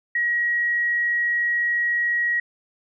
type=tone; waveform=sine; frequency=1903 Hz; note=A#6; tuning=35 cents sharp; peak=-19 dBFS; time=0.15-2.4 s; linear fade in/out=5 ms; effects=none